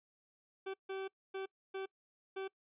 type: tone bursts at uneven times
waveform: 40% pulse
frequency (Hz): 385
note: G4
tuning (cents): -31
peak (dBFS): -38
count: 5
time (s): 0.66-0.74 / 0.89-1.08 / 1.34-1.46 / 1.74-1.86 / 2.36-2.48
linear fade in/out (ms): 10
effects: noise-tail reverb RT60 0.1 s tail -24 dB re dry + resampled to 8000 Hz